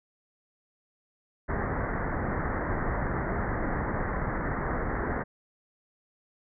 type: low-pass noise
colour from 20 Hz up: pink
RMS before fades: -30 dBFS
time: 1.48-5.24 s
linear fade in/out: 20 ms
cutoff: 2000 Hz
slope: 96 dB/octave
effects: none